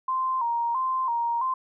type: tone with vibrato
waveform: sine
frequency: 987.8 Hz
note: B5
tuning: in tune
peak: -23 dBFS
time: 0.08-1.54 s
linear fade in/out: 5 ms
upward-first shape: square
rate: 1.5 Hz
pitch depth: 91 cents each way
effects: none